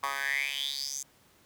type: tone with high-pass filter sweep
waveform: 10% pulse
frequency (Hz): 138.59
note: C#3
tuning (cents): 0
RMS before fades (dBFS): -33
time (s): 0.03-1.03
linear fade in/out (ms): 5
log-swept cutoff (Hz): 1100 to 7000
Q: 7.5
effects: pink hiss -62 dBFS RMS until 1.45 s + high-pass 80 Hz 12 dB/octave